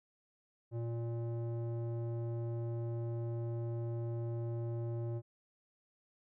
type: tone with low-pass filter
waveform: square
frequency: 116.8 Hz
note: A#2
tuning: 4 cents sharp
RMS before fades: -38 dBFS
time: 0.71-5.22 s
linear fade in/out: 50 ms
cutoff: 530 Hz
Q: 1.2
effects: none